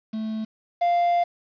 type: tone pair in turn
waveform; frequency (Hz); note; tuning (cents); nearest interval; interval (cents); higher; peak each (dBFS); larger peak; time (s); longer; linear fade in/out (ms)
triangle; 218.9 / 696.3; A3 / F5; -9 / -5; octave + minor sixth; 2004; second; -24 / -16; second; 0.13-0.45 / 0.81-1.24; second; 10
effects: resampled to 11025 Hz + 8-bit